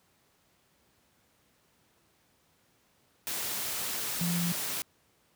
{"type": "tone in noise", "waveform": "sine", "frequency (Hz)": 172.5, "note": "F3", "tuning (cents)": -21, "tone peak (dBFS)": -28, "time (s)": [4.21, 4.52], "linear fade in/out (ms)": 0, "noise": "white", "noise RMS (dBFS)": -34, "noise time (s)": [3.27, 4.82], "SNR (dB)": 3, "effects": ["pink hiss -68 dBFS RMS until 5.35 s", "high-pass 80 Hz 12 dB/octave"]}